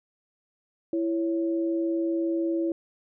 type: tone pair together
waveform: sine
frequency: 332.9 / 554.4 Hz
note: E4 / C#5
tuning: +17 / 0 cents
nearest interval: major sixth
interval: 883 cents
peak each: -24 / -33 dBFS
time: 0.93-2.72 s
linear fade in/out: 2 ms
effects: none